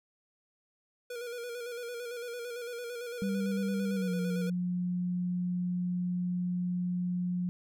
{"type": "tone with vibrato", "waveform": "square", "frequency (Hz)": 479, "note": "A#4", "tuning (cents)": 47, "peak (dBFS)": -38, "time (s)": [1.1, 4.5], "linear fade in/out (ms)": 5, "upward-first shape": "square", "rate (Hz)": 8.9, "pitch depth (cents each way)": 40}
{"type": "tone with pitch glide", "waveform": "sine", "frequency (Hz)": [196, 178.7], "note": ["G3", "F3"], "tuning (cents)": [0, 40], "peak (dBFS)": -29, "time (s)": [3.22, 7.49], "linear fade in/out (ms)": 0, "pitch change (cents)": -160, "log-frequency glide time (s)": [3.93, 4.13]}
{"effects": []}